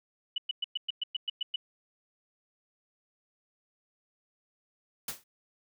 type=tone bursts; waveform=sine; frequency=2960 Hz; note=F#7; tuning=in tune; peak=-28 dBFS; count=10; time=0.36-1.56 s; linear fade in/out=5 ms; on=21 ms; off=110 ms
type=noise with exponential decay; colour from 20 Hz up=white; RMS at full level=-31 dBFS; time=5.08-5.24 s; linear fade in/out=5 ms; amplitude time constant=34 ms
effects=none